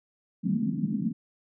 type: band-pass noise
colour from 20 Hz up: pink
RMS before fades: -28 dBFS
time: 0.43-1.13 s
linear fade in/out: 20 ms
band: 170 to 240 Hz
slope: 48 dB/octave
effects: none

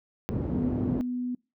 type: band-pass noise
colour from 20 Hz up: pink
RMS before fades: -30 dBFS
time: 0.29-1.01 s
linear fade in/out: 0 ms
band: 100 to 300 Hz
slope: 12 dB/octave
type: tone with pitch glide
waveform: sine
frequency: 250 to 247.7 Hz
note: B3 to B3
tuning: +21 to +5 cents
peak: -28 dBFS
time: 0.52-1.35 s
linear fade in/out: 5 ms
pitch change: -16 cents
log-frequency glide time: 0.95-1.05 s
effects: noise-tail reverb RT60 0.3 s tail -26 dB re dry

